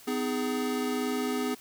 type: chord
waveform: square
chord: G# minor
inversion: first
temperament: equal with one note detuned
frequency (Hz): 252.9 / 311.1 / 415.3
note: B3 / D#4 / G#4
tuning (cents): +41 / 0 / 0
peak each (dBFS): -31 / -37 / -33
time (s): 0.07-1.55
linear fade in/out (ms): 10
effects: white hiss -52 dBFS RMS until 1.6 s